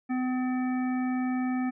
harmonic tone, 254.2 Hz, C4, 50 cents flat, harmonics 1 / 3 / 5 / 7 / 9, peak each -26 / -37 / -43 / -43 / -45 dBFS, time 0.09-1.71 s, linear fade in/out 20 ms, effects none

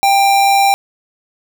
square tone with amplitude modulation, 791 Hz, G5, 15 cents sharp, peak -8 dBFS, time 0.03-0.74 s, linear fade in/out 0 ms, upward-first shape sine, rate 123 Hz, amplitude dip 25%, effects none

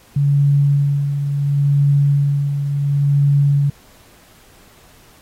sine tone with tremolo, 142 Hz, C#3, 42 cents sharp, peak -10 dBFS, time 0.16-3.7 s, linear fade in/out 5 ms, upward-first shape sine, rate 0.71 Hz, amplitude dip 55%, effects pink hiss -49 dBFS RMS until 5.21 s + AAC 48 kbps

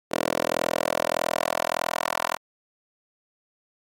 10% pulse tone with high-pass filter sweep, 41.65 Hz, E1, 19 cents sharp, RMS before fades -26 dBFS, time 0.11-2.37 s, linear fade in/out 10 ms, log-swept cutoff 430 to 870 Hz, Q 2.1, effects AAC 64 kbps

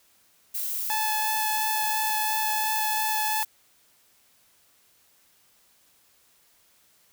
violet noise, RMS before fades -30 dBFS, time 0.54-3.45 s, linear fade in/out 10 ms
sawtooth tone with vibrato, 864 Hz, A5, 32 cents flat, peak -22 dBFS, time 0.9-3.43 s, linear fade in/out 0 ms, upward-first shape sine, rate 2.9 Hz, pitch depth 9 cents each way
effects white hiss -62 dBFS RMS until 7.12 s

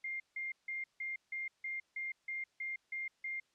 sine tone bursts, 2113 Hz, C7, 16 cents sharp, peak -37 dBFS, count 11, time 0.04-3.4 s, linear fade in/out 5 ms, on 160 ms, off 160 ms, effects white hiss -75 dBFS RMS until 3.54 s + low-pass 6000 Hz 12 dB/octave

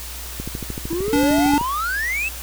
click train, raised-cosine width 3 ms, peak -15 dBFS, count 17, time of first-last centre 0.4-1.612 s, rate 13.2 Hz
triangle exponential sweep, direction up, 319 to 2713 Hz, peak -19 dBFS, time 0.9-2.29 s, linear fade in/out 10 ms
square tone, 288.6 Hz, D4, 30 cents flat, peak -16 dBFS, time 1.13-1.58 s, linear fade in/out 0 ms
effects added 60 Hz sine -34 dBFS peak until 2.42 s + white hiss -34 dBFS RMS until 2.42 s

